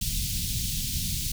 pink band-stop noise, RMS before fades -29 dBFS, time 0.01-1.32 s, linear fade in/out 5 ms, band 180 to 3300 Hz, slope 24 dB/octave, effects none

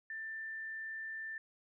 sine tone, 1779 Hz, A6, 19 cents sharp, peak -40 dBFS, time 0.1-1.38 s, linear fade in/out 2 ms, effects none

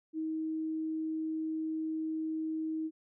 sine tone, 316.8 Hz, D#4, 31 cents sharp, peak -32 dBFS, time 0.13-2.91 s, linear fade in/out 50 ms, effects none

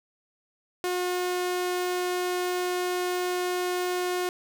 sawtooth tone, 360.3 Hz, F#4, 46 cents flat, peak -22 dBFS, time 0.84-4.29 s, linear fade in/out 0 ms, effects none

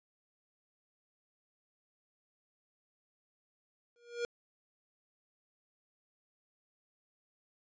square tone with exponential growth, 475.5 Hz, A#4, 34 cents sharp, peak -31 dBFS, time 3.96-4.25 s, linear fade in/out 1 ms, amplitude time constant 63 ms, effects resampled to 16000 Hz

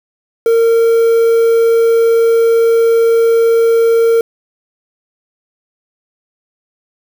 triangle tone with quantisation, 458.9 Hz, A#4, 27 cents flat, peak -5 dBFS, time 0.46-4.21 s, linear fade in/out 2 ms, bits 5, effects none

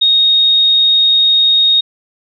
sine tone, 3729 Hz, A#7, in tune, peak -7 dBFS, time 0.01-1.81 s, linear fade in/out 10 ms, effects none

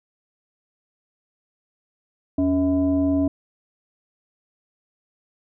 sine tone with frequency modulation, 281 Hz, C#4, 24 cents sharp, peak -17 dBFS, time 2.38-3.28 s, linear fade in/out 5 ms, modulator 363 Hz, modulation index 0.61, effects none

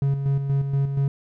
triangle tone with tremolo, 138.59 Hz, C#3, in tune, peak -16 dBFS, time 0.02-1.08 s, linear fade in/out 2 ms, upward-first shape square, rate 4.2 Hz, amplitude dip 50%, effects none

